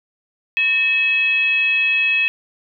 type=tone with frequency modulation; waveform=sine; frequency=2565 Hz; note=E7; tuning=48 cents flat; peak=-14 dBFS; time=0.57-2.28 s; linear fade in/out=0 ms; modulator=747 Hz; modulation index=0.49; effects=none